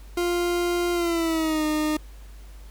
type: tone with pitch glide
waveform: 40% pulse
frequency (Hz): 349.6 to 306.1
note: F4 to D#4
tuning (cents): +2 to -28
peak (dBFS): -21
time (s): 0.17-1.97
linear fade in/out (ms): 5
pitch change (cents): -230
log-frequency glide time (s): 0.93-1.65
effects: added 50 Hz sine -40 dBFS peak until 2.7 s + pink hiss -54 dBFS RMS until 2.7 s